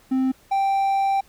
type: tone pair in turn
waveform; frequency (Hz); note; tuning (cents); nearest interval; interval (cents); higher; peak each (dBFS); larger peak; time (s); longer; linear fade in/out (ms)
triangle; 261.6 / 783.9; C4 / G5; 0 / 0; octave + perfect fifth; 1900; second; -16; neither; 0.11-0.32 / 0.51-1.21; second; 10
effects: pink hiss -55 dBFS RMS until 1.28 s